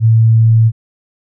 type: tone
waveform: sine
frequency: 112.7 Hz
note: A2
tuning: 42 cents sharp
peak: -5 dBFS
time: 0-0.72 s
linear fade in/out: 50 ms
effects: none